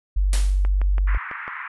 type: tone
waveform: sine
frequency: 47.99 Hz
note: G1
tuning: 36 cents flat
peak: -16 dBFS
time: 0.16-1.18 s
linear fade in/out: 10 ms
type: noise with exponential decay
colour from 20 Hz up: white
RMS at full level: -25 dBFS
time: 0.33-0.68 s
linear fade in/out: 1 ms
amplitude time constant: 75 ms
type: click train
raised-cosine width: 0.5 ms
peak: -18 dBFS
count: 6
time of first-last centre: 0.65-1.479 s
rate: 6.03 Hz
type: band-pass noise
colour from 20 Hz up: white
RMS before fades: -33 dBFS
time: 1.07-1.68 s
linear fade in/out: 5 ms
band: 1000 to 2100 Hz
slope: 48 dB/octave
effects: resampled to 24000 Hz